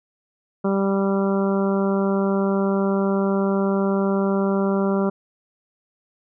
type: harmonic tone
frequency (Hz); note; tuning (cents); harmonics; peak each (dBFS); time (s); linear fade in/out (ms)
196; G3; 0; 1 / 2 / 3 / 4 / 5 / 6 / 7; -20 / -23 / -27 / -34 / -33 / -34 / -34; 0.64-5.1; 10
effects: none